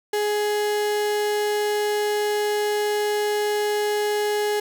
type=tone; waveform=35% pulse; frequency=417.6 Hz; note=G#4; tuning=10 cents sharp; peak=-19 dBFS; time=0.13-4.6 s; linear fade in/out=5 ms; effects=none